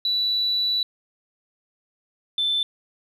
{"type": "tone pair in turn", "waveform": "sine", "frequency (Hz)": [3951, 3532], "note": ["B7", "A7"], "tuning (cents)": [0, 6], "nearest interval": "major second", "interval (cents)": 194, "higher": "first", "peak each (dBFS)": -19, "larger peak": "neither", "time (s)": [[0.05, 0.83], [2.38, 2.63]], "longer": "first", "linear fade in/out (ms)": 2, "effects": ["tanh soft clip ceiling -15 dBFS"]}